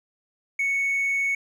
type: tone with vibrato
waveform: triangle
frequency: 2217 Hz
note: C#7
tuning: in tune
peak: -19 dBFS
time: 0.59-1.35 s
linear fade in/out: 5 ms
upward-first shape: sine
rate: 20 Hz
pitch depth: 9 cents each way
effects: tanh soft clip ceiling -16 dBFS